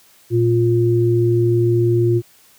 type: tone pair together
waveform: sine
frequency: 116.9 / 350.3 Hz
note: A#2 / F4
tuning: +5 / +5 cents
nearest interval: octave + perfect fifth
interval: 1900 cents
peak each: -15 dBFS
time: 0.3-2.22 s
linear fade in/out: 50 ms
effects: white hiss -51 dBFS RMS until 2.58 s + high-pass 60 Hz 12 dB/octave